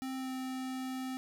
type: tone with pitch glide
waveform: square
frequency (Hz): 262.6 to 259.6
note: C4 to C4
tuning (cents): +6 to -13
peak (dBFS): -37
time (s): 0.02-1.17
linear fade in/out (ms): 0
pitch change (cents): -19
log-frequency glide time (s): 0.16-0.31
effects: none